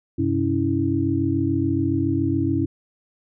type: tone cluster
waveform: sine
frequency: 95.4 / 129.3 / 279.1 / 326.2 Hz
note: G2 / C3 / C#4 / E4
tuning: -47 / -20 / +12 / -18 cents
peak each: -25 / -27 / -23 / -23 dBFS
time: 0.18-2.66 s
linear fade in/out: 10 ms
effects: none